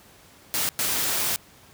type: noise bursts at uneven times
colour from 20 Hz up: white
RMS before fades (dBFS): -25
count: 2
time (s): 0.54-0.69 / 0.79-1.36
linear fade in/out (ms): 0
effects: pink hiss -52 dBFS RMS until 1.73 s + high-pass 60 Hz 12 dB/octave